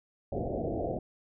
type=low-pass noise; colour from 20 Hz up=white; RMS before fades=-33 dBFS; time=0.32-0.99 s; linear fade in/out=5 ms; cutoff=730 Hz; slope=96 dB/octave; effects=none